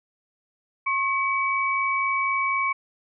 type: tone pair together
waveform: sine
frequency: 1084 / 2276 Hz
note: C#6 / C#7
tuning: -39 / +45 cents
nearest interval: octave + minor second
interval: 1284 cents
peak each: -24 dBFS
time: 0.86-2.73 s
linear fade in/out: 10 ms
effects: none